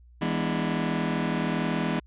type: chord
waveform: sawtooth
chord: E dominant seventh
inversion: none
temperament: just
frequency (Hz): 164.81 / 206 / 247.2 / 296.7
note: E3 / G#3 / B3 / D4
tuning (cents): 0 / -14 / +2 / +18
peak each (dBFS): -25 / -26 / -26 / -30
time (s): 0.21-2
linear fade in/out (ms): 10
effects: added 60 Hz sine -50 dBFS peak until 2.06 s + resampled to 8000 Hz